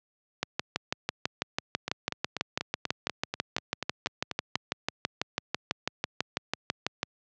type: two click trains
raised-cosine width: 0.2 ms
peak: -13 / -9 dBFS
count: 12 / 41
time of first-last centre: 1.88-4.556 / 0.43-7.031 s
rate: 4.11 / 6.06 Hz
effects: high-pass 100 Hz 12 dB/octave + low-pass 6000 Hz 12 dB/octave